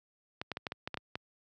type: clicks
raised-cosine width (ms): 0.3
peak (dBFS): -20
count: 9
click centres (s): 0.415 / 0.517 / 0.571 / 0.668 / 0.721 / 0.875 / 0.943 / 0.973 / 1.155
effects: high-pass 80 Hz 12 dB/octave